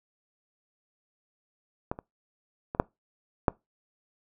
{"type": "clicks", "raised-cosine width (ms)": 1, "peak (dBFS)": [-16, -25, -19, -6, -6], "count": 5, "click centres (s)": [1.915, 1.989, 2.749, 2.799, 3.482], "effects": ["noise-tail reverb RT60 0.2 s tail -24 dB re dry"]}